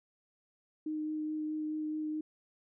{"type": "tone with vibrato", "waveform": "sine", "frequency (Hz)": 307.9, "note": "D#4", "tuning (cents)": -18, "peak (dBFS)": -33, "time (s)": [0.86, 2.21], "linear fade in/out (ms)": 5, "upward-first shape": "sine", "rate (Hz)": 4.7, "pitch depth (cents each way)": 9, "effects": []}